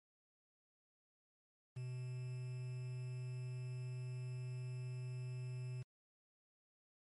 triangle tone with quantisation, 125.7 Hz, B2, 31 cents sharp, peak -40 dBFS, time 1.76-5.83 s, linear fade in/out 10 ms, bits 10, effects MP3 48 kbps

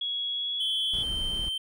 sine tone with pitch glide, 3339 to 3368 Hz, G#7 to G#7, +9 to +24 cents, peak -28 dBFS, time 0.01-1.03 s, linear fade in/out 5 ms, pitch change +15 cents, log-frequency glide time 0.29-0.63 s
triangle tone, 3116 Hz, G7, 11 cents flat, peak -27 dBFS, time 0.6-1.58 s, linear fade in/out 5 ms
brown noise, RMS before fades -36 dBFS, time 0.93-1.49 s, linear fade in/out 5 ms
effects none

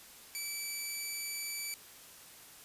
10% pulse tone, 2309 Hz, D7, 30 cents flat, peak -28 dBFS, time 0.35-1.74 s, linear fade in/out 0 ms, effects white hiss -54 dBFS RMS until 2.64 s + resampled to 32000 Hz

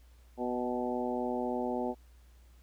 harmonic tone with a mistuned harmonic, 123.47 Hz, B2, in tune, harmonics 2 / 3 / 4 / 5 / 6 / 7, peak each -35 / -37 / -38 / -39 / -40 / -40 dBFS, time 0.37-1.95 s, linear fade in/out 50 ms, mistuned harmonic 6, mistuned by +20 cents, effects added 60 Hz sine -55 dBFS peak until 2.62 s + pink hiss -68 dBFS RMS until 2.62 s

